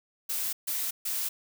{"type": "noise bursts", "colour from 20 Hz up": "blue", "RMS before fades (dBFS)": -31, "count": 3, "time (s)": [0.29, 1.29], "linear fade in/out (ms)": 10, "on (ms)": 240, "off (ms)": 140, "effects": []}